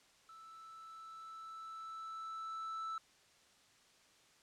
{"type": "tone with level ramp", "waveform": "triangle", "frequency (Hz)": 1318.5, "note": "E6", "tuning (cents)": 0, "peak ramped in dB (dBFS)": [-52, -37], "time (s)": [0.29, 2.98], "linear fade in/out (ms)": 2, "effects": ["white hiss -67 dBFS RMS until 4.42 s", "low-pass 7000 Hz 12 dB/octave"]}